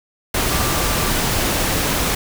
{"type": "tone in noise", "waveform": "sine", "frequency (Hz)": 1174.7, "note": "D6", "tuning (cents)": 0, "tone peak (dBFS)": -29, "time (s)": [0.51, 1.11], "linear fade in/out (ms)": 5, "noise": "pink", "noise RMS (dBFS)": -19, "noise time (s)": [0.34, 2.15], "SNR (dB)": -13, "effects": []}